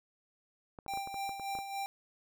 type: clicks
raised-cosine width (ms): 1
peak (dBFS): -32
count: 10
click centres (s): 0.788 / 0.863 / 0.937 / 0.974 / 1.074 / 1.143 / 1.293 / 1.397 / 1.552 / 1.588
type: tone with tremolo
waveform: square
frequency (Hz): 789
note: G5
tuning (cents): +11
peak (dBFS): -35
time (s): 0.88-1.86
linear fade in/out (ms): 0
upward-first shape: sine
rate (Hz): 3.5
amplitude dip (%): 55
effects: none